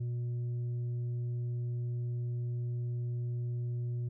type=tone with tanh clipping; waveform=triangle; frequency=120.7 Hz; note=B2; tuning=39 cents flat; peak=-33 dBFS; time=0-4.09 s; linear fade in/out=10 ms; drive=8 dB; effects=none